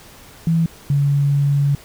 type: tone pair in turn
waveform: sine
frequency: 164.81 / 141.9 Hz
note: E3 / C#3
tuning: 0 / +41 cents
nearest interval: minor third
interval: 259 cents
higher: first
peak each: -13 / -13 dBFS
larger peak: neither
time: 0.47-0.66 / 0.9-1.75 s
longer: second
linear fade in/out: 2 ms
effects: pink hiss -43 dBFS RMS until 1.84 s